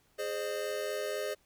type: chord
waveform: square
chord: Ab major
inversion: none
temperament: equal with one note detuned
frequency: 415.3 / 523.3 / 607.3 Hz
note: Ab4 / C5 / Eb5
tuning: 0 / 0 / -42 cents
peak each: -38 / -39 / -38 dBFS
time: 0.18-1.35 s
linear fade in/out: 20 ms
effects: pink hiss -69 dBFS RMS until 1.45 s